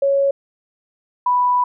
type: tone pair in turn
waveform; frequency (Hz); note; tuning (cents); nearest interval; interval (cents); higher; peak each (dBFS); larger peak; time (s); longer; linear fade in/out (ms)
sine; 554.4 / 987.8; C#5 / B5; 0 / 0; minor seventh; 1000; second; -13; neither; 0.02-0.31 / 1.26-1.64; second; 5
effects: none